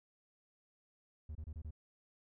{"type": "tone bursts", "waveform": "triangle", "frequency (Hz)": 76.9, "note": "D#2", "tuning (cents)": -20, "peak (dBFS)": -40, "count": 5, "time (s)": [1.29, 1.708], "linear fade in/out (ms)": 5, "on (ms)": 62, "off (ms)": 27, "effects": []}